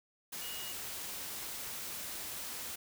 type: tone in noise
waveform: sine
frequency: 2879 Hz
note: F#7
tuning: 48 cents flat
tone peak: -46 dBFS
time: 0.41-0.73 s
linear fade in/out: 10 ms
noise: white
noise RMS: -42 dBFS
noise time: 0.32-2.76 s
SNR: -7 dB
effects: none